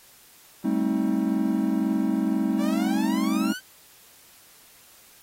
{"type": "chord", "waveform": "triangle", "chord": "A half-diminished seventh", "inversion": "third", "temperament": "just", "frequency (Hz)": [198, 220, 264, 316.8], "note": ["G3", "A3", "C4", "Eb4"], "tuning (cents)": [18, 0, 16, 31], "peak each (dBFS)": -25, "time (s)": [0.64, 3.53], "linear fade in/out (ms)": 10}
{"type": "exponential sweep", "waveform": "sawtooth", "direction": "up", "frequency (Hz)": [554.4, 1568], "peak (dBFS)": -29, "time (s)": [2.57, 3.61], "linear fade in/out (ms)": 50}
{"effects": ["white hiss -53 dBFS RMS until 5.22 s", "AAC 48 kbps"]}